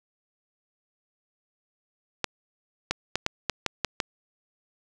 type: clicks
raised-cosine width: 0.2 ms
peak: -7 dBFS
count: 8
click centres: 2.243 / 2.91 / 3.156 / 3.264 / 3.497 / 3.663 / 3.847 / 4.002 s
effects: none